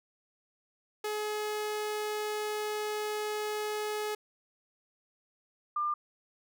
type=tone pair in turn; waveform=sawtooth / sine; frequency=423.5 / 1197.8 Hz; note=G#4 / D6; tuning=+34 / +34 cents; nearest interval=octave + tritone; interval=1800 cents; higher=second; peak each=-28 dBFS; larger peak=neither; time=1.04-4.15 / 5.76-5.94 s; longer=first; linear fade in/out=5 ms; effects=none